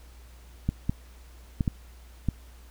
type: clicks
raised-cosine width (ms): 5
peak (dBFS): -12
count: 5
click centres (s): 0.69 / 0.895 / 1.608 / 1.678 / 2.287
effects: added 60 Hz sine -47 dBFS peak until 2.7 s + pink hiss -57 dBFS RMS until 2.7 s